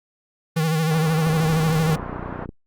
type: tone with vibrato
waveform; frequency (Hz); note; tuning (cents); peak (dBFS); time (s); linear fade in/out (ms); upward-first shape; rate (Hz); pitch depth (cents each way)
square; 159.3; D#3; +41; -18; 0.56-1.96; 10; sine; 13; 59
type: low-pass noise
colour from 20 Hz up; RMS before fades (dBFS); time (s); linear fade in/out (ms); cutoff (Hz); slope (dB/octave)
white; -34; 0.89-2.46; 20; 1300; 24
type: click train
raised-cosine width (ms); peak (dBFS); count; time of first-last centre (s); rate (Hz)
3; -19; 38; 1.27-2.491; 30.3
effects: Opus 32 kbps